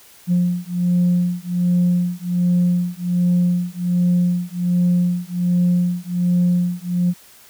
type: beating tone pair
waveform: sine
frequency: 176.5 / 177.8 Hz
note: F3 / F3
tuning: +19 / +31 cents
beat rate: 1.3 Hz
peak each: -17 dBFS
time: 0.27-7.14 s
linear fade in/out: 50 ms
effects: tanh soft clip ceiling -10 dBFS + white hiss -47 dBFS RMS until 7.49 s